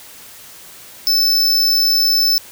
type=tone; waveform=square; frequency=5274 Hz; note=E8; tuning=in tune; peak=-12 dBFS; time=1.07-2.38 s; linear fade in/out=0 ms; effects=white hiss -39 dBFS RMS until 2.51 s